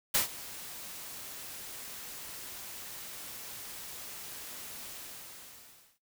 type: noise with ADSR envelope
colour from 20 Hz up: white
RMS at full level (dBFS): -25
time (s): 0.14-5.99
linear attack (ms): 11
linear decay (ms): 120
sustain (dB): -19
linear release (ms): 1100
effects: noise-tail reverb RT60 0.2 s tail -20 dB re dry